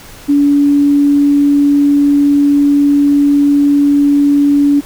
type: tone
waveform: sine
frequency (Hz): 286.1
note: D4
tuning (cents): -45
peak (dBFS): -6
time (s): 0.28-4.81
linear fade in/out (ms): 20
effects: pink hiss -35 dBFS RMS until 4.85 s